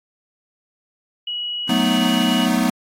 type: tone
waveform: sine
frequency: 2917 Hz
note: F#7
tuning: 25 cents flat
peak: -23 dBFS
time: 1.27-2.46 s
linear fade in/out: 5 ms
type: chord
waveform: square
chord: B dominant seventh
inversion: second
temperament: equal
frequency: 185 / 220 / 246.9 / 311.1 Hz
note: F#3 / A3 / B3 / D#4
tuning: 0 / 0 / 0 / 0 cents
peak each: -24 / -22 / -20 / -25 dBFS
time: 1.69-2.7 s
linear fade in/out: 5 ms
effects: AAC 48 kbps